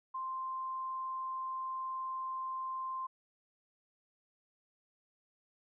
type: tone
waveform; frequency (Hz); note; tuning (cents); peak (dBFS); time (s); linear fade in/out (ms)
sine; 1046.5; C6; 0; -36; 0.14-3.07; 10
effects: none